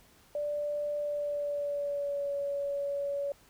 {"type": "tone with pitch glide", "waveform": "sine", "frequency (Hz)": [587.3, 565.3], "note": ["D5", "C#5"], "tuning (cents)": [0, 34], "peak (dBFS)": -30, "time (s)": [0.35, 3.32], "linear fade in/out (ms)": 2, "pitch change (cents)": -66, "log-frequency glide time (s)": [1, 2.32], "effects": ["pink hiss -61 dBFS RMS until 3.49 s"]}